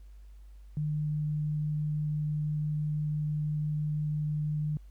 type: tone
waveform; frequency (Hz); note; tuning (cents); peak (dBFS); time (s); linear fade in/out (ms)
sine; 151; D3; +48; -28; 0.77-4.77; 0
effects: added 50 Hz sine -47 dBFS peak until 4.9 s + pink hiss -71 dBFS RMS until 4.9 s